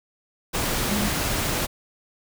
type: tone in noise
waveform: sine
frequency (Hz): 207.7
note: G#3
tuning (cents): 0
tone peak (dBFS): -24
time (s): 0.89-1.1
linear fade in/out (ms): 20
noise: pink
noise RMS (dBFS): -25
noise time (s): 0.53-1.67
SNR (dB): -2
effects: none